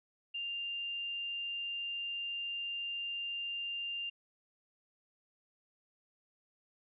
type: tone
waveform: sine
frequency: 2794 Hz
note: F7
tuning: in tune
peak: -36 dBFS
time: 0.34-4.1 s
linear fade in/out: 10 ms
effects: none